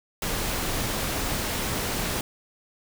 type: noise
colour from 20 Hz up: pink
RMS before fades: -28 dBFS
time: 0.22-2.21 s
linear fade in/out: 2 ms
effects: none